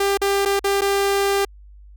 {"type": "tone with dropouts", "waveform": "sawtooth", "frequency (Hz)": 397.3, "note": "G4", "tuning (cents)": 23, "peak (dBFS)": -13, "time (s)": [0, 1.45], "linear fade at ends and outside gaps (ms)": 5, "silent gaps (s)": [[0.174, 0.215], [0.452, 0.457], [0.594, 0.642], [0.81, 0.817]], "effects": ["added 50 Hz sine -41 dBFS peak until 1.96 s"]}